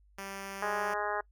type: tone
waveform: 5% pulse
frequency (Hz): 196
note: G3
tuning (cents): 0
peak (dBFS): -28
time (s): 0.18-0.94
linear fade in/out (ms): 5
type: harmonic tone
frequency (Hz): 207.7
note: G#3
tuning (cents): 0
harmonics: 2 / 3 / 4 / 5 / 6 / 7 / 8 / 9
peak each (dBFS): -39 / -38 / -36 / -39 / -39 / -41 / -39 / -45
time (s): 0.62-1.21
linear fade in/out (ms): 5
effects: noise-tail reverb RT60 0.1 s tail -24 dB re dry + added 50 Hz sine -60 dBFS peak until 1.31 s